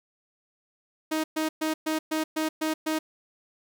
sawtooth tone bursts, 313.6 Hz, D#4, 14 cents sharp, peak -21 dBFS, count 8, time 1.11-2.99 s, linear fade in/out 10 ms, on 130 ms, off 120 ms, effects none

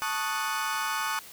35% pulse chord, D# half-diminished seventh, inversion second, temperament equal, 880 / 1108.7 / 1244.5 / 1480 Hz, A5 / C#6 / D#6 / F#6, 0 / 0 / 0 / 0 cents, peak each -32 dBFS, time 0.02-1.19 s, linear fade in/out 0 ms, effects white hiss -47 dBFS RMS until 1.32 s

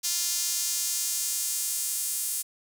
sawtooth tone with high-pass filter sweep, 349.2 Hz, F4, in tune, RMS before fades -29 dBFS, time 0.03-2.43 s, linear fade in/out 20 ms, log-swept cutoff 5900 to 8900 Hz, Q 1.5, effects none

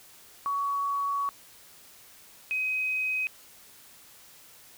sine tone pair in turn, 1124 / 2523 Hz, C#6 / D#7, +24 / +23 cents, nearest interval octave + major second, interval 1399 cents, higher second, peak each -26 dBFS, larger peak neither, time 0.46-1.29 / 2.51-3.27 s, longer first, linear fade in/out 0 ms, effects white hiss -53 dBFS RMS until 4.77 s

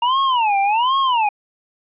square tone with vibrato, 926 Hz, A#5, 12 cents flat, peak -15 dBFS, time 0.02-1.29 s, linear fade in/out 5 ms, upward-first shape sine, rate 1.3 Hz, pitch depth 280 cents each way, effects resampled to 8000 Hz + 9-bit

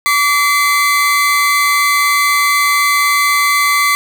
40% pulse tone pair together, 1151 / 2048 Hz, D6 / C7, -35 / -38 cents, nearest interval minor seventh, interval 997 cents, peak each -12 dBFS, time 0.06-3.95 s, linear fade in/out 0 ms, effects none

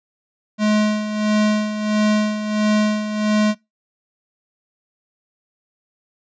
square tone with tremolo, 212.2 Hz, G#3, 38 cents sharp, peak -14 dBFS, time 0.58-3.55 s, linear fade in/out 50 ms, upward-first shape sine, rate 1.5 Hz, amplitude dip 65%, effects noise-tail reverb RT60 0.2 s tail -23 dB re dry + resampled to 16000 Hz

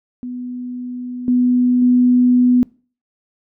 sine tone with level steps, 247.9 Hz, B3, 7 cents sharp, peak -24 / -11 / -9 dBFS, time 0.23-2.63 s, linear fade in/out 0 ms, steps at 1.28 / 1.82 s, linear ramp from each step 2 ms, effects noise-tail reverb RT60 0.4 s tail -25 dB re dry

